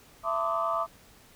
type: tone cluster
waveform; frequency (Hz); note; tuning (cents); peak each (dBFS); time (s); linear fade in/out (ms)
sine; 666 / 897 / 1031 / 1166 / 1255; E5 / A5 / C6 / D6 / D#6; +18 / +33 / -26 / -13 / +15; -30 / -37 / -34 / -29 / -34; 0.23-0.87; 50
effects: tanh soft clip ceiling -16 dBFS + pink hiss -56 dBFS RMS until 1.35 s